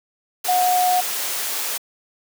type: tone in noise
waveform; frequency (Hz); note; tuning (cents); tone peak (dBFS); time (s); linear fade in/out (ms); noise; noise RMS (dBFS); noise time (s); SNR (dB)
sine; 727; F#5; -31; -15; 0.48-1.01; 10; white; -25; 0.44-1.78; +7
effects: high-pass 400 Hz 12 dB/octave